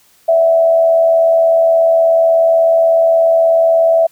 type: tone with frequency modulation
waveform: sine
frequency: 659.3 Hz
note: E5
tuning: in tune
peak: -7 dBFS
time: 0.28-4.07 s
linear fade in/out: 10 ms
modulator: 83.5 Hz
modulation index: 0.32
effects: white hiss -51 dBFS RMS until 4.11 s